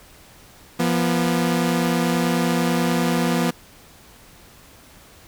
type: tone pair together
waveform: sawtooth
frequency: 171.54 / 242.6 Hz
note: F3 / B3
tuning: -31 / -31 cents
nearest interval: tritone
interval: 600 cents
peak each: -17 dBFS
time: 0.79-3.51 s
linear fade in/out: 10 ms
effects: pink hiss -48 dBFS RMS until 5.27 s

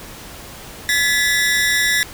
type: ring-modulated tone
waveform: sawtooth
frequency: 1845 Hz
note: A#6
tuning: 18 cents flat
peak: -8 dBFS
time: 0.89-2.03 s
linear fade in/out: 0 ms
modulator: 138 Hz
effects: pink hiss -36 dBFS RMS until 2.13 s

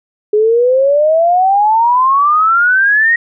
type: exponential sweep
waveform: sine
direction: up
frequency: 415.3 to 1896 Hz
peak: -7 dBFS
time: 0.33-3.16 s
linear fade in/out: 5 ms
effects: none

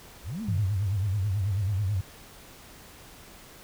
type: linear two-way sweep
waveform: sine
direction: up then down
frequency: 44.1 to 234.3 to 64.8 Hz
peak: -31 dBFS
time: 0.23-0.68 s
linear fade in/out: 50 ms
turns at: 0.42 s
type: tone with vibrato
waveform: sine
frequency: 99.1 Hz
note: G2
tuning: 19 cents sharp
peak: -24 dBFS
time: 0.48-2.01 s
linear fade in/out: 5 ms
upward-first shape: sine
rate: 9.2 Hz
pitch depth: 140 cents each way
effects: pink hiss -49 dBFS RMS until 3.63 s

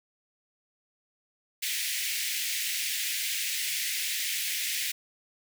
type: high-pass noise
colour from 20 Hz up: pink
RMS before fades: -31 dBFS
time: 1.62-4.92 s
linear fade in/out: 10 ms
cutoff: 1900 Hz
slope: 48 dB/octave
effects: none

